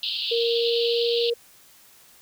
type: band-pass noise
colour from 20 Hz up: pink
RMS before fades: -28 dBFS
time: 0.03-1.3 s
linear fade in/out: 2 ms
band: 2800 to 4600 Hz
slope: 96 dB/octave
type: tone with pitch glide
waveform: sine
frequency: 466.2 to 470.5 Hz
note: A#4 to A#4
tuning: 0 to +16 cents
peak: -21 dBFS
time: 0.31-1.34 s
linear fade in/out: 10 ms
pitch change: +16 cents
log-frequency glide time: 0.43-1.06 s
effects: white hiss -53 dBFS RMS until 2.21 s